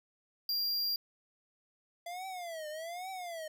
square tone, 4768 Hz, D8, 25 cents sharp, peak -31 dBFS, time 0.49-0.96 s, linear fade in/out 2 ms
square tone with vibrato, 680 Hz, F5, 46 cents flat, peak -40 dBFS, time 2.06-3.48 s, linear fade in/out 5 ms, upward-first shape triangle, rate 1.2 Hz, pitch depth 220 cents each way
effects none

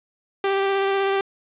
sawtooth tone with vibrato, 392 Hz, G4, in tune, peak -15 dBFS, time 0.44-1.21 s, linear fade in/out 2 ms, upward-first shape square, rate 16 Hz, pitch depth 10 cents each way, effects resampled to 8000 Hz + 7-bit

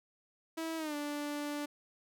sawtooth tone with pitch glide, 324.8 to 292.7 Hz, E4 to D4, -26 to -6 cents, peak -32 dBFS, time 0.57-1.66 s, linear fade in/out 10 ms, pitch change -180 cents, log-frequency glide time 0.77-0.95 s, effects none

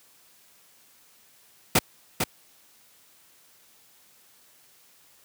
pink noise with echo, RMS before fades -18 dBFS, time 1.75-1.79 s, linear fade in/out 5 ms, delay 450 ms, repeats 1, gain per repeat -6 dB, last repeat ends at 2.24 s, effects white hiss -58 dBFS RMS until 5.24 s + high-pass 80 Hz 12 dB/octave

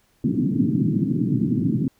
white band-pass noise, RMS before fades -21 dBFS, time 0.24-1.88 s, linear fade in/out 2 ms, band 120 to 300 Hz, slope 48 dB/octave, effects pink hiss -63 dBFS RMS until 1.99 s

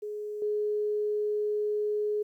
sine tone with level steps, 420 Hz, G#4, 19 cents sharp, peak -33 / -26 dBFS, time 0.02-2.23 s, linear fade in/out 10 ms, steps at 0.42 s, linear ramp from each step 2 ms, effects 11-bit

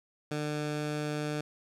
15% pulse tone, 149.8 Hz, D3, 35 cents sharp, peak -25 dBFS, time 0.31-1.41 s, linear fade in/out 5 ms, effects low-pass 9000 Hz 12 dB/octave + 11-bit

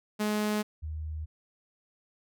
sawtooth / sine tone pair in turn, 211.1 / 77.76 Hz, G#3 / D#2, +29 / 0 cents, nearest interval octave + perfect fourth, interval 1729 cents, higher first, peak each -23 / -33 dBFS, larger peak first, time 0.19-0.63 / 0.82-1.26 s, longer neither, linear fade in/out 20 ms, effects none

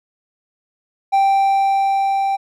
triangle tone with level ramp, 784 Hz, G5, in tune, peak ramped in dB -9 to -14 dBFS, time 1.12-2.37 s, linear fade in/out 20 ms, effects none

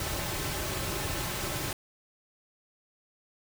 pink noise with comb filter, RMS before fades -33 dBFS, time 0-1.73 s, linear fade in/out 2 ms, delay 4.2 ms, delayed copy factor -0.55, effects none

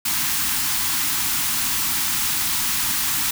white band-stop noise, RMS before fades -22 dBFS, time 0.05-3.31 s, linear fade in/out 5 ms, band 330 to 810 Hz, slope 48 dB/octave, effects none

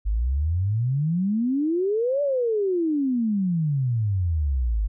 sine exponential two-way sweep, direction up then down, 49 to 586 to 49 Hz, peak -20 dBFS, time 0.05-4.88 s, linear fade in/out 20 ms, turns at 2.22 s, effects none

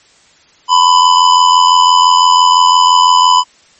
square tone with amplitude modulation, 1002 Hz, B5, 25 cents sharp, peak -3 dBFS, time 0.68-3.44 s, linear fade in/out 50 ms, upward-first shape sine, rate 85.9 Hz, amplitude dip 60%, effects white hiss -47 dBFS RMS until 3.79 s + MP3 32 kbps

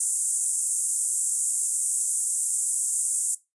white band-pass noise, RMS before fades -26 dBFS, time 0-3.35 s, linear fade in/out 5 ms, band 7500 to 9800 Hz, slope 48 dB/octave, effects noise-tail reverb RT60 0.2 s tail -17 dB re dry + resampled to 24000 Hz

